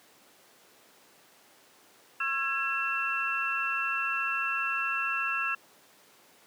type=tone cluster; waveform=sine; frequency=1086 / 1342 / 1657 / 2693 Hz; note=C#6 / E6 / G#6 / E7; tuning=-36 / +31 / -4 / +36 cents; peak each=-39 / -32 / -33 / -31 dBFS; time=2.2-5.55 s; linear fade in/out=5 ms; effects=pink hiss -58 dBFS RMS until 6.46 s + high-pass 300 Hz 12 dB/octave